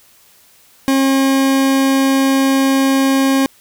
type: tone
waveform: 40% pulse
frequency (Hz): 270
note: C#4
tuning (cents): -45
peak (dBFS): -10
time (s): 0.88-3.46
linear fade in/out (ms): 0
effects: white hiss -49 dBFS RMS until 3.6 s